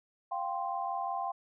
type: chord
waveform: sine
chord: F suspended second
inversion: none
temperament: equal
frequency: 698.5 / 784 / 1046.5 Hz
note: F5 / G5 / C6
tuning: 0 / 0 / 0 cents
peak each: -37 / -35 / -37 dBFS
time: 0.31-1.32 s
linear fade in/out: 10 ms
effects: none